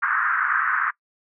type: band-pass noise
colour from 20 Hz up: pink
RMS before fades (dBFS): -22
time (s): 0.02-0.91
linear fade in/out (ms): 10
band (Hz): 1200 to 1700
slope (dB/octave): 48
effects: noise-tail reverb RT60 0.1 s tail -22 dB re dry